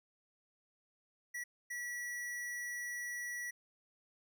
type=tone bursts at uneven times; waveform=square; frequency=1940 Hz; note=B6; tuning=31 cents flat; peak=-40 dBFS; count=2; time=1.34-1.44 / 1.7-3.51 s; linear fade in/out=10 ms; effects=none